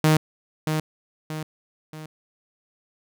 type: tone with echo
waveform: sawtooth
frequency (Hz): 155.56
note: D#3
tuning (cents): 0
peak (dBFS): -11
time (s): 0.04-0.17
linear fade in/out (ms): 2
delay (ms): 630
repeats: 3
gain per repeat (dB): -7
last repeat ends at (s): 2.06
effects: none